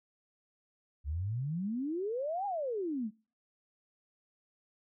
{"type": "exponential two-way sweep", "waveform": "sine", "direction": "up then down", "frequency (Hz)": [67.6, 830.6, 199.3], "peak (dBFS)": -32, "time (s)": [1.04, 3.11], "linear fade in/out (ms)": 50, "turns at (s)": 2.46, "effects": ["noise-tail reverb RT60 0.4 s tail -26 dB re dry"]}